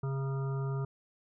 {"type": "harmonic tone with a mistuned harmonic", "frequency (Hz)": 135.6, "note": "C#3", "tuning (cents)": -38, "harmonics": [1, 3, 5, 7, 9, 10], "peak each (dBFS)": [-31, -41, -50, -49, -48, -53], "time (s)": [0.03, 0.85], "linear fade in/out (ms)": 5, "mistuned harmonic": 10, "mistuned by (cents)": 32, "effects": []}